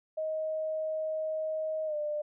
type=tone with pitch glide; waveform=sine; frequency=628 to 597.9 Hz; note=D#5 to D5; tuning=+16 to +31 cents; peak=-30 dBFS; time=0.17-2.22 s; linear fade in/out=10 ms; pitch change=-85 cents; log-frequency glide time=1.86-1.95 s; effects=none